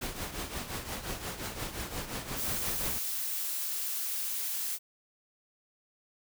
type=noise with tremolo; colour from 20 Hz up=pink; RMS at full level=-35 dBFS; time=0.01-2.99 s; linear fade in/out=10 ms; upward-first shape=triangle; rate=5.7 Hz; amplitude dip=70%
type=noise; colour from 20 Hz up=blue; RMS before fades=-34 dBFS; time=2.35-4.79 s; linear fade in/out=50 ms
effects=none